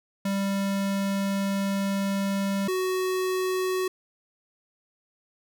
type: tone pair in turn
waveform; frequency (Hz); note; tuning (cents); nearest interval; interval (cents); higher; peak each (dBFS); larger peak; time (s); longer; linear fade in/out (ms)
square; 197 / 371.9; G3 / F#4; +9 / +9; major seventh; 1100; second; -25; neither; 0.25-2.68 / 2.68-3.88; first; 5
effects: none